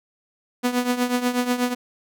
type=tone with tremolo; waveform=sawtooth; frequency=246.7 Hz; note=B3; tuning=2 cents flat; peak=-13 dBFS; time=0.63-1.75 s; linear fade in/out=20 ms; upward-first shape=triangle; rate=8.2 Hz; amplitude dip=80%; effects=none